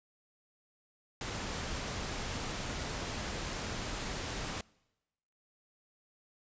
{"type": "noise", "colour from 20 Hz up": "pink", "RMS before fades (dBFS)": -38, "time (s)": [1.21, 4.61], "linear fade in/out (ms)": 2, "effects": ["noise-tail reverb RT60 1.0 s tail -25 dB re dry", "resampled to 16000 Hz"]}